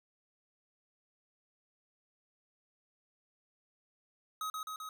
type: tone with echo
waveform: square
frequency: 1267 Hz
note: D#6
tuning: 31 cents sharp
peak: -36 dBFS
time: 4.41-4.5 s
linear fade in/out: 2 ms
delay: 130 ms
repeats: 3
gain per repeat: -2 dB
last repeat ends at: 4.89 s
effects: none